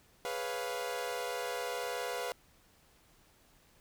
sawtooth chord, C# dominant seventh, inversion second, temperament equal, 415.3 / 493.9 / 554.4 / 698.5 Hz, G#4 / B4 / C#5 / E#5, 0 / 0 / 0 / 0 cents, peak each -40 / -34 / -40 / -37 dBFS, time 0.25-2.32 s, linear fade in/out 0 ms, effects pink hiss -65 dBFS RMS until 3.8 s

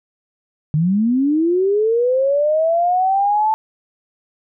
sine linear sweep, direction up, 145.7 to 883 Hz, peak -13 dBFS, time 0.74-3.54 s, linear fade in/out 0 ms, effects none

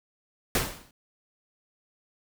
pink noise with exponential decay, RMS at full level -22 dBFS, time 0.55-0.91 s, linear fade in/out 2 ms, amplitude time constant 78 ms, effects none

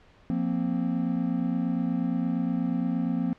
triangle chord, F suspended fourth, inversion none, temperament equal, 174.61 / 233.1 / 261.6 Hz, F3 / Bb3 / C4, 0 / 0 / 0 cents, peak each -27 dBFS, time 0.3-3.33 s, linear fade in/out 0 ms, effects pink hiss -57 dBFS RMS until 3.38 s + low-pass 3000 Hz 12 dB/octave

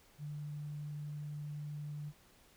sine tone, 148 Hz, D3, 14 cents sharp, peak -40 dBFS, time 0.18-2.13 s, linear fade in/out 50 ms, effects pink hiss -65 dBFS RMS until 2.56 s

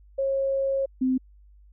sine tone pair in turn, 543 / 258.6 Hz, C#5 / C4, -36 / -20 cents, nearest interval octave + minor second, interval 1284 cents, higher first, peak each -22 / -20 dBFS, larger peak second, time 0.18-0.86 / 1.01-1.18 s, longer first, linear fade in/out 10 ms, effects added 50 Hz sine -50 dBFS peak until 1.72 s

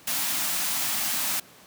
white band-stop noise, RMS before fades -27 dBFS, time 0.07-1.4 s, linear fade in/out 5 ms, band 310 to 610 Hz, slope 48 dB/octave, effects pink hiss -51 dBFS RMS until 1.66 s + high-pass 150 Hz 12 dB/octave

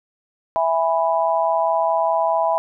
sine chord, E major, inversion none, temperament just, 659.3 / 824.1 / 988.9 Hz, E5 / G#5 / B5, 0 / -14 / +2 cents, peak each -19 / -22 / -21 dBFS, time 0.56-2.58 s, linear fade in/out 0 ms, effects none

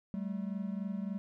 triangle tone pair together, 192.1 / 215.6 Hz, G3 / A3, -35 / -35 cents, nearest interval major second, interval 200 cents, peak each -34 / -37 dBFS, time 0.14-1.18 s, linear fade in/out 0 ms, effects none

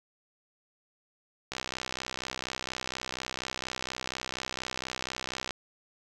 click train, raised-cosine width 0.2 ms, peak -16 dBFS, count 257, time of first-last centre 1.52-5.508 s, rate 64.2 Hz, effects none

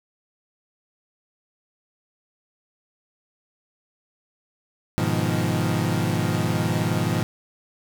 30% pulse chord, F half-diminished seventh, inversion first, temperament equal, 103.83 / 123.47 / 155.56 / 174.61 Hz, Ab2 / Cb3 / Eb3 / F3, 0 / 0 / 0 / 0 cents, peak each -24 dBFS, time 4.98-7.23 s, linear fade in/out 0 ms, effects none

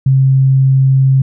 sine tone, 133.7 Hz, C3, 38 cents sharp, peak -6 dBFS, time 0.06-1.22 s, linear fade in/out 5 ms, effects none

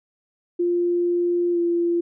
sine tone with pitch glide, 349.2 to 343.2 Hz, F4 to F4, 0 to -30 cents, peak -18 dBFS, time 0.59-2.01 s, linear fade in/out 10 ms, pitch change -30 cents, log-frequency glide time 1.52-1.58 s, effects none

